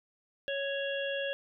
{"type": "harmonic tone", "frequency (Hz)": 554.4, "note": "C#5", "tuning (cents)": 0, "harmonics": [1, 3, 5, 6], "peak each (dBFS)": [-33, -38, -40, -41], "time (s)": [0.48, 1.33], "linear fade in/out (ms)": 0, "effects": []}